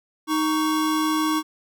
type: tone pair together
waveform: square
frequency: 311.1 / 1118.6 Hz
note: D#4 / C#6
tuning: 0 / +15 cents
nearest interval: octave + minor seventh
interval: 2215 cents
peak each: -22 / -26 dBFS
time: 0.27-1.43 s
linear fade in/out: 50 ms
effects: none